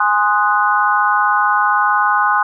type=chord; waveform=sine; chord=Ab dominant seventh; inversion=none; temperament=equal; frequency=830.6 / 1046.5 / 1244.5 / 1480 Hz; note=Ab5 / C6 / Eb6 / Gb6; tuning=0 / 0 / 0 / 0 cents; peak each=-17 dBFS; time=0-2.43 s; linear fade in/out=5 ms; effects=none